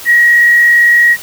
sine tone with frequency modulation, 1901 Hz, A#6, 33 cents sharp, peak -4 dBFS, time 0.05-1.17 s, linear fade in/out 50 ms, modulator 37.5 Hz, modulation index 0.54, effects white hiss -29 dBFS RMS until 1.22 s

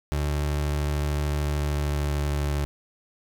30% pulse tone with pitch glide, 73.42 to 72.28 Hz, D2 to D2, 0 to -27 cents, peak -21 dBFS, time 0.12-2.65 s, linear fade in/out 0 ms, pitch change -27 cents, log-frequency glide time 1.48-2.46 s, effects 9-bit

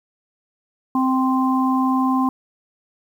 harmonic tone, 261 Hz, C4, 4 cents flat, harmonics 1 / 3 / 4, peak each -17 / -25 / -22 dBFS, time 0.95-2.29 s, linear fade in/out 2 ms, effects 8-bit

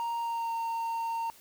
triangle tone with pitch glide, 932.3 to 917.3 Hz, A#5 to A#5, 0 to -28 cents, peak -28 dBFS, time 0-1.3 s, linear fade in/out 0 ms, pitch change -28 cents, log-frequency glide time 0.19-0.55 s, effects white hiss -56 dBFS RMS until 1.4 s

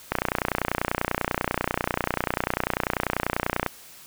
click train, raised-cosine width 0.5 ms, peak -7 dBFS, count 108, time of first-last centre 0.12-3.663 s, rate 30.2 Hz, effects white hiss -47 dBFS RMS until 4.06 s

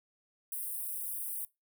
white high-pass noise, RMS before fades -38 dBFS, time 0.52-1.45 s, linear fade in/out 2 ms, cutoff 8700 Hz, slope 96 dB/octave, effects noise-tail reverb RT60 0.2 s tail -21 dB re dry

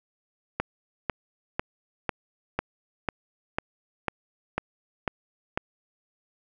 click train, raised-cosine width 0.5 ms, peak -10 dBFS, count 11, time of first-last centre 0.6-5.575 s, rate 2.01 Hz, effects none

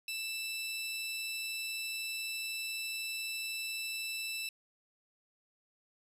sawtooth tone pair together, 2648 / 3962 Hz, E7 / B7, +7 / +5 cents, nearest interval perfect fifth, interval 698 cents, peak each -34 / -40 dBFS, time 0.08-4.49 s, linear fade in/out 2 ms, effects resampled to 32000 Hz + 10-bit

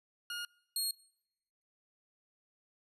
20% pulse tone pair in turn, 1429 / 4282 Hz, F6 / C8, +39 / +39 cents, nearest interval octave + perfect fifth, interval 1900 cents, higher second, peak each -33 / -26 dBFS, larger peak second, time 0.3-0.45 / 0.76-0.91 s, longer neither, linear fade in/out 2 ms, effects noise-tail reverb RT60 0.9 s tail -26 dB re dry + resampled to 32000 Hz

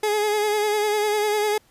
30% pulse tone with vibrato, 420.6 Hz, G#4, 22 cents sharp, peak -17 dBFS, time 0.03-1.58 s, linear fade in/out 5 ms, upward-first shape sine, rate 10 Hz, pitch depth 34 cents each way, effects pink hiss -59 dBFS RMS until 1.7 s + resampled to 32000 Hz

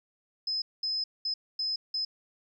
sine tone bursts at uneven times, 5100 Hz, D#8, 42 cents sharp, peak -28 dBFS, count 5, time 0.47-0.62 / 0.83-1.04 / 1.25-1.34 / 1.59-1.76 / 1.94-2.05 s, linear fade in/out 5 ms, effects 11-bit

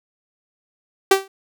sawtooth tone with exponential decay, 387.6 Hz, G4, 20 cents flat, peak -4 dBFS, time 1.11-1.28 s, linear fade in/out 5 ms, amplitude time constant 35 ms, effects none

